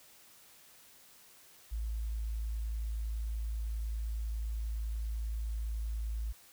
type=tone; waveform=sine; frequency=55 Hz; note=A1; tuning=in tune; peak=-33 dBFS; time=1.71-6.33 s; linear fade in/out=20 ms; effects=white hiss -59 dBFS RMS until 6.52 s